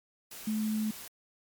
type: tone in noise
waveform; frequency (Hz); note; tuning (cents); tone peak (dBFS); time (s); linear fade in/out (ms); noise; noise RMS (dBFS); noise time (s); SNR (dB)
sine; 216.3; A3; -29; -28; 0.47-0.91; 5; white; -45; 0.31-1.08; +14
effects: MP3 96 kbps